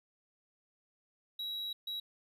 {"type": "tone bursts at uneven times", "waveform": "triangle", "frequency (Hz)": 3874, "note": "B7", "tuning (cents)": -34, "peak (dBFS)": -35, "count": 2, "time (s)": [[1.39, 1.73], [1.87, 2]], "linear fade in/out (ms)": 5, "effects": []}